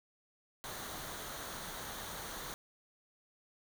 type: noise with comb filter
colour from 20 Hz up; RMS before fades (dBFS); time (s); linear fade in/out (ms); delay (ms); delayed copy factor
pink; -44; 0.64-2.54; 0; 0.39; -0.5
effects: none